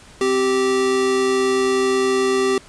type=tone pair together; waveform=square; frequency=260 / 389.3 Hz; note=C4 / G4; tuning=-11 / -12 cents; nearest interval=perfect fifth; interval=699 cents; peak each=-25 / -17 dBFS; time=0.21-2.58 s; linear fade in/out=2 ms; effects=pink hiss -45 dBFS RMS until 2.68 s + resampled to 22050 Hz